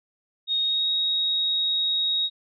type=tone with pitch glide; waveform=sine; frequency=3729 to 3775 Hz; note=A#7 to A#7; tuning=0 to +21 cents; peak=-21 dBFS; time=0.47-2.3 s; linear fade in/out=50 ms; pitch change=+21 cents; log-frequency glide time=0.6-0.89 s; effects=none